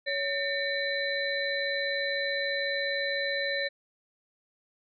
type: tone cluster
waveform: sine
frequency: 559 / 1806 / 2256 / 4003 Hz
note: C#5 / A6 / C#7 / B7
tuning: +14 / +45 / +30 / +23 cents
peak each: -32 / -31 / -38 / -34 dBFS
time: 0.06-3.69 s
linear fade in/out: 20 ms
effects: none